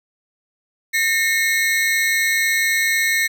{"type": "ring-modulated tone", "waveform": "40% pulse", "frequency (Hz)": 1998, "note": "B6", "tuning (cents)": 20, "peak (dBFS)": -12, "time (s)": [0.93, 3.28], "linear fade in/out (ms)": 20, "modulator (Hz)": 172, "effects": []}